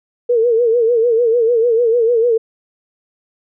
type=tone with vibrato; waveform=sine; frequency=466.2 Hz; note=A#4; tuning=in tune; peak=-10 dBFS; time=0.29-2.38 s; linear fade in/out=10 ms; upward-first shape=sine; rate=6.7 Hz; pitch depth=90 cents each way; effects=none